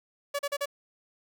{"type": "tone bursts", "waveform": "sawtooth", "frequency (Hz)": 570, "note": "C#5", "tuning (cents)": 48, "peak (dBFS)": -24, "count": 4, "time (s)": [0.34, 0.658], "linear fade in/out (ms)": 10, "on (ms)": 51, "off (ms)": 38, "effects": []}